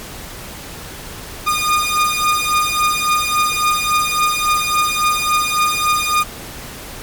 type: beating tone pair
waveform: sawtooth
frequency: 1219 / 1222.6 Hz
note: D#6 / D#6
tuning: -36 / -31 cents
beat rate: 3.6 Hz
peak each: -14 / -13 dBFS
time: 1.46-6.24 s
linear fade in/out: 20 ms
effects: pink hiss -32 dBFS RMS until 7.02 s + MP3 96 kbps